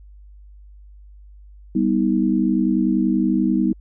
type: chord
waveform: sine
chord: G augmented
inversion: none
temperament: equal with one note detuned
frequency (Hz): 196 / 246.9 / 316.6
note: G3 / B3 / D#4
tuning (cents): 0 / 0 / +30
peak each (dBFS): -20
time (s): 1.75-3.73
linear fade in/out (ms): 5
effects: added 50 Hz sine -41 dBFS peak until 3.8 s